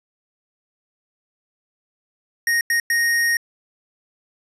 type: tone bursts at uneven times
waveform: square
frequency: 1864.7 Hz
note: A#6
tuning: in tune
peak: -17 dBFS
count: 3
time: 2.47-2.61 / 2.7-2.8 / 2.9-3.37 s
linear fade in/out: 2 ms
effects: resampled to 32000 Hz